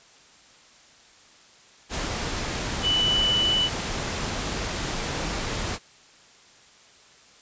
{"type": "tone in noise", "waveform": "sine", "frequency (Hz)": 2976, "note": "F#7", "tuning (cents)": 9, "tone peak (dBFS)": -20, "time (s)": [2.82, 3.7], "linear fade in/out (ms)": 50, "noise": "pink", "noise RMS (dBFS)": -29, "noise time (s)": [1.89, 5.79], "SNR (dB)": 6, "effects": ["white hiss -53 dBFS RMS until 7.41 s", "resampled to 16000 Hz"]}